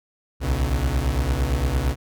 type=beating tone pair; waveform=35% pulse; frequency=60.9 / 69.7 Hz; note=B1 / C#2; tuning=-24 / +10 cents; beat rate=8.8 Hz; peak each=-21 dBFS; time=0.4-1.96 s; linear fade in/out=50 ms; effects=none